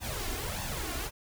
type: noise with flanger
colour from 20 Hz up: pink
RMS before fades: -35 dBFS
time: 0-1.11 s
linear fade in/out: 50 ms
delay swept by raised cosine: 1.1 to 2.9 ms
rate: 1.6 Hz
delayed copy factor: +0.7
effects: none